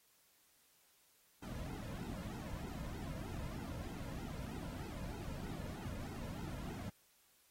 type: noise with flanger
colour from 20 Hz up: brown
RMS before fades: -45 dBFS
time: 1.42-6.9 s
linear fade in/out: 10 ms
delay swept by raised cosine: 1.7 to 2.67 ms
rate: 3.2 Hz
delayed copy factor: -0.9
effects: white hiss -71 dBFS RMS until 7.5 s + AAC 48 kbps